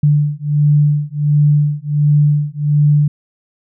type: beating tone pair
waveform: sine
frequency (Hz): 146.83 / 148.23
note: D3 / D3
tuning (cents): 0 / +16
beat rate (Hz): 1.4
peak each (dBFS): -13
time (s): 0.03-3.08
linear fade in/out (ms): 5
effects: none